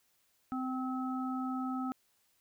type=harmonic tone; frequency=258.4 Hz; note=C4; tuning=21 cents flat; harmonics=1 / 3 / 5; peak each=-34 / -42 / -41 dBFS; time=0.52-1.92 s; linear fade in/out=0 ms; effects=white hiss -73 dBFS RMS until 2.4 s